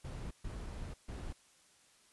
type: noise bursts at uneven times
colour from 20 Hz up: brown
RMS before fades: -43 dBFS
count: 3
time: 0.04-0.31 / 0.44-0.94 / 1.08-1.33 s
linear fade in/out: 10 ms
effects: white hiss -66 dBFS RMS until 2.12 s + resampled to 24000 Hz